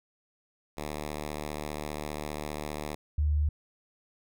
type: tone pair in turn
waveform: 5% pulse / sine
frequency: 75 / 74.57 Hz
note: D2 / D2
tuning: +37 / +27 cents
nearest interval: unison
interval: 10 cents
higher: first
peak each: -23 dBFS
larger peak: neither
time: 0.77-2.95 / 3.18-3.49 s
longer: first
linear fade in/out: 5 ms
effects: none